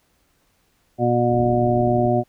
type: harmonic tone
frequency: 120.6 Hz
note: B2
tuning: 41 cents flat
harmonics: 1 / 2 / 3 / 5 / 6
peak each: -22 / -22 / -22 / -22 / -22 dBFS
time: 0.98-2.24 s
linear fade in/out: 50 ms
type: low-pass noise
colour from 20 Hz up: pink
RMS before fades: -34 dBFS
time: 1.29-2.08 s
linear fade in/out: 5 ms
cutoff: 450 Hz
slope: 96 dB/octave
effects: pink hiss -64 dBFS RMS until 2.28 s